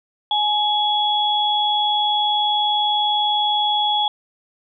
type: tone pair together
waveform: sine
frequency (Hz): 840 / 3360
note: G#5 / G#7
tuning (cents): +19 / +19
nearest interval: 2 octaves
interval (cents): 2400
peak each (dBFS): -19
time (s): 0.31-4.08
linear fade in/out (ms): 2
effects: none